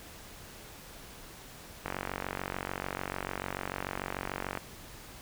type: click train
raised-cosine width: 0.5 ms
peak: -18 dBFS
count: 128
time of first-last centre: 1.86-4.574 s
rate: 46.8 Hz
effects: pink hiss -49 dBFS RMS until 5.21 s